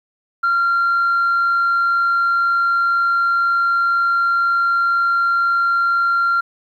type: tone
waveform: sine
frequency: 1381 Hz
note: F6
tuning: 20 cents flat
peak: -12 dBFS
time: 0.43-6.41 s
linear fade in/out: 10 ms
effects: tanh soft clip ceiling -11 dBFS + 9-bit